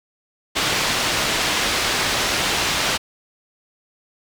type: low-pass noise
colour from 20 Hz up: white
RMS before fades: -21 dBFS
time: 0.55-2.98 s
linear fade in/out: 20 ms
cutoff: 4400 Hz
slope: 12 dB/octave
effects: none